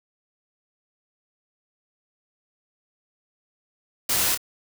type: noise with echo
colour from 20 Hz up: white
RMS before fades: -23 dBFS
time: 4.09-4.35 s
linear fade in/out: 5 ms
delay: 26 ms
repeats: 1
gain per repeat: -7 dB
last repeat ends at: 4.376 s
effects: none